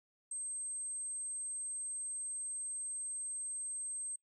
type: tone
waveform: sine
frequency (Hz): 8320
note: C9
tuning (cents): -11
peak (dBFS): -38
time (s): 0.31-4.16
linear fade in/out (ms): 5
effects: noise-tail reverb RT60 0.1 s tail -25 dB re dry